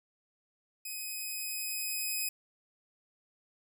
5% pulse tone with level ramp, 2522 Hz, D#7, 23 cents sharp, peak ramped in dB -29 to -22 dBFS, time 0.85-2.29 s, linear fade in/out 5 ms, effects none

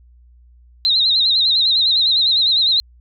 sine tone with vibrato, 3915 Hz, B7, 16 cents flat, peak -12 dBFS, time 0.85-2.8 s, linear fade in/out 0 ms, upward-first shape sine, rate 9.9 Hz, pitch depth 110 cents each way, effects added 60 Hz sine -45 dBFS peak until 3 s

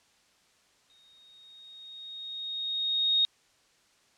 sine tone with exponential growth, 3729 Hz, A#7, in tune, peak -20 dBFS, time 0.9-3.25 s, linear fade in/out 0 ms, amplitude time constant 510 ms, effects white hiss -65 dBFS RMS until 4.17 s + low-pass 7000 Hz 12 dB/octave

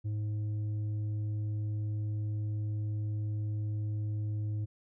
sine tone with tanh clipping, 105.7 Hz, G#2, 31 cents sharp, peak -32 dBFS, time 0.04-4.66 s, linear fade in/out 20 ms, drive 5 dB, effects none

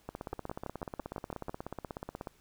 two click trains, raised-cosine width 1 ms, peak -23 / -24 dBFS, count 8 / 37, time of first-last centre 0.33-1.495 / 0.09-2.272 s, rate 6.01 / 16.5 Hz, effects pink hiss -66 dBFS RMS until 2.4 s

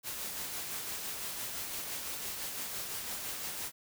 white noise with tremolo, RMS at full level -38 dBFS, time 0.03-3.72 s, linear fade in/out 50 ms, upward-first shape sine, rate 5.9 Hz, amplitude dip 30%, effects none

